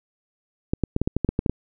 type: clicks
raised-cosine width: 3 ms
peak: -8 dBFS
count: 11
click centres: 0.735 / 0.837 / 0.964 / 1.016 / 1.075 / 1.166 / 1.247 / 1.29 / 1.391 / 1.462 / 1.496 s
effects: none